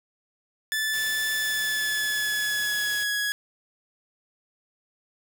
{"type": "tone with pitch glide", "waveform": "sawtooth", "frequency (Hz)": [1748, 1670], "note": ["A6", "G#6"], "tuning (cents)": [-12, 9], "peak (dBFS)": -21, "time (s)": [0.72, 3.32], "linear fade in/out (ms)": 0, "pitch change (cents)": -79, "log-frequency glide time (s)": [1.34, 3.12]}
{"type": "noise", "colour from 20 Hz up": "white", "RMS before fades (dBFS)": -39, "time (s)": [0.93, 3.04], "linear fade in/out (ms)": 10}
{"effects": []}